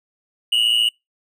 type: tone pair together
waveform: triangle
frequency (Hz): 2846 / 2960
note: F7 / F#7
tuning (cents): +32 / 0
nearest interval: minor second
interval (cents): 68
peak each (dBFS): -16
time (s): 0.52-0.89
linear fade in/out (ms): 5
effects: noise-tail reverb RT60 0.2 s tail -26 dB re dry